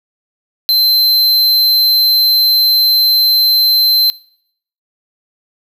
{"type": "tone", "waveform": "square", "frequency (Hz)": 4100, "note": "C8", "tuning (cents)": -36, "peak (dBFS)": -9, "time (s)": [0.69, 4.1], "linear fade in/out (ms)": 0, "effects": ["noise-tail reverb RT60 0.7 s tail -24 dB re dry"]}